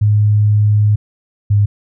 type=tone pair in turn; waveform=sine; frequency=105 / 102.6 Hz; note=G#2 / G#2; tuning=+19 / -21 cents; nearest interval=unison; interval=40 cents; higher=first; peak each=-8 dBFS; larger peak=neither; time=0.01-0.96 / 1.5-1.66 s; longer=first; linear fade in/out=10 ms; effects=none